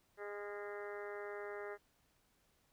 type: harmonic tone with a mistuned harmonic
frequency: 205.2 Hz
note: G#3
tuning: 21 cents flat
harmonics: 2 / 3 / 4 / 5 / 6 / 7 / 8 / 9 / 10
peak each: -45 / -51 / -54 / -59 / -55 / -55 / -56 / -55 / -59 dBFS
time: 0.17-1.78 s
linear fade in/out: 50 ms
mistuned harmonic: 7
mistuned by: -36 cents
effects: pink hiss -75 dBFS RMS until 2.72 s

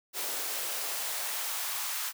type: noise with high-pass filter sweep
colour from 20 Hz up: white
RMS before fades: -34 dBFS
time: 0.13-2.13 s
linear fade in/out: 50 ms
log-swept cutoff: 380 to 1100 Hz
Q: 1.3
effects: none

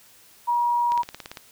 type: tone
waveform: sine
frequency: 956 Hz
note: A#5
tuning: 43 cents sharp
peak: -19 dBFS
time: 0.47-1.03 s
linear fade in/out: 20 ms
type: click train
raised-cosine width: 0.2 ms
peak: -18 dBFS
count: 9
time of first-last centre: 0.92-1.372 s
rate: 17.7 Hz
effects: white hiss -53 dBFS RMS until 1.51 s

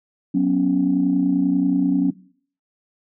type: chord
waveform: sine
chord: F# suspended fourth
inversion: none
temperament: equal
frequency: 185 / 246.9 / 277.2 Hz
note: F#3 / B3 / C#4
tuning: 0 / 0 / 0 cents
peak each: -20 / -23 / -17 dBFS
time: 0.34-2.11 s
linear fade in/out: 10 ms
effects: noise-tail reverb RT60 0.5 s tail -19 dB re dry + tanh soft clip ceiling -8 dBFS

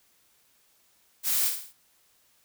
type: noise with echo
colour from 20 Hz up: blue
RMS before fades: -26 dBFS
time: 1.23-1.52 s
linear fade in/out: 50 ms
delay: 54 ms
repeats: 4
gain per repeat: -6 dB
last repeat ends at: 1.736 s
effects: white hiss -65 dBFS RMS until 2.44 s

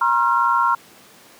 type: tone cluster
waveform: sine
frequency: 947 / 1069 / 1372 Hz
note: A#5 / C6 / F6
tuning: +27 / +37 / -31 cents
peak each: -19 dBFS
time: 0.01-0.75 s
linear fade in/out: 5 ms
effects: pink hiss -47 dBFS RMS until 1.39 s + high-pass 200 Hz 12 dB/octave

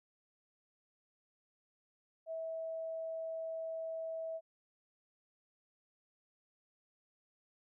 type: tone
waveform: sine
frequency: 650 Hz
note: E5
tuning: 24 cents flat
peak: -38 dBFS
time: 2.26-4.41 s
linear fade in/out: 50 ms
effects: none

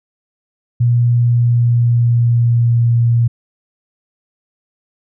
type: tone with pitch glide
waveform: sine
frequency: 120 to 117.8 Hz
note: B2 to A#2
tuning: -49 to +19 cents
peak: -9 dBFS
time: 0.8-3.28 s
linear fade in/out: 10 ms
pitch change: -32 cents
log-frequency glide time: 1.13-2.89 s
effects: none

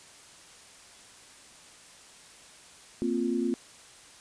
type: chord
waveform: sine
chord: Bb suspended second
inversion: none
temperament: equal with one note detuned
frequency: 232.1 / 261.6 / 349.2 Hz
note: Bb3 / C4 / F4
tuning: -7 / 0 / 0 cents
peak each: -30 dBFS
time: 3.02-3.54 s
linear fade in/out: 0 ms
effects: white hiss -52 dBFS RMS until 4.2 s + resampled to 22050 Hz

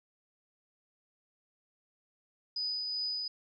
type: tone with tremolo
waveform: sine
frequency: 4978 Hz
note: D#8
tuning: in tune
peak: -31 dBFS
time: 2.56-3.28 s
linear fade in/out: 5 ms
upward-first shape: triangle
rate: 2.6 Hz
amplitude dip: 30%
effects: none

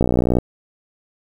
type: click train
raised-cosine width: 2 ms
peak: -3 dBFS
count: 24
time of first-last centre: 0.01-0.386 s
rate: 61.2 Hz
effects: 7-bit

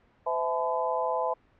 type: tone cluster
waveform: sine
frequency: 509 / 655 / 858 / 1010 Hz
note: C5 / E5 / A5 / B5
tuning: -48 / -11 / -44 / +39 cents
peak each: -31 dBFS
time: 0.26-1.34 s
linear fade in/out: 10 ms
effects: pink hiss -63 dBFS RMS until 1.59 s + low-pass 2000 Hz 12 dB/octave

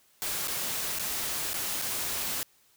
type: noise with dropouts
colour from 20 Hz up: white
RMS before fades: -32 dBFS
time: 0.22-2.43 s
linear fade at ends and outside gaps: 0 ms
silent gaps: 0.474-0.481 / 0.987-0.995 / 1.533-1.541 / 1.816-1.821 s
effects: white hiss -64 dBFS RMS until 2.76 s

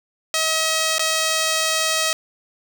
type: tone with dropouts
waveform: 5% pulse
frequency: 638 Hz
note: D#5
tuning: 43 cents sharp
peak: -7 dBFS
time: 0.34-2.13 s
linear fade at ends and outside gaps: 1 ms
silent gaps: 0.983-0.994 s
effects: none

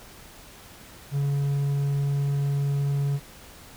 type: tone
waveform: triangle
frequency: 141 Hz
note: C#3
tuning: 30 cents sharp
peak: -20 dBFS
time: 1.11-3.2 s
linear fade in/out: 50 ms
effects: pink hiss -47 dBFS RMS until 3.76 s

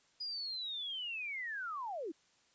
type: linear sweep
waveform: sine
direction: down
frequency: 4965 to 284.5 Hz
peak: -38 dBFS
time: 0.2-2.12 s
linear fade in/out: 10 ms
effects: white hiss -70 dBFS RMS until 2.54 s + resampled to 16000 Hz

